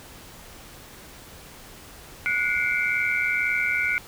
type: tone cluster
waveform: sine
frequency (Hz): 1459 / 2106 / 2230 / 2312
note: F#6 / C7 / C#7 / D7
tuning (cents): -25 / +11 / +10 / -28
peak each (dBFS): -26 / -26 / -30 / -27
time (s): 2.26-3.98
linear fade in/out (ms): 0
effects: pink hiss -45 dBFS RMS until 4.07 s